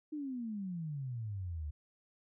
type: exponential sweep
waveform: sine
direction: down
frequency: 311.1 to 71.7 Hz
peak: -37 dBFS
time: 0.12-1.71 s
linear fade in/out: 10 ms
effects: none